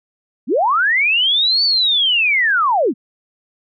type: linear two-way sweep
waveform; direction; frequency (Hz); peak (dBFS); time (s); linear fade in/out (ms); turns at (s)
sine; up then down; 185 to 4572 to 185; -12; 0.47-2.94; 50; 1.64
effects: none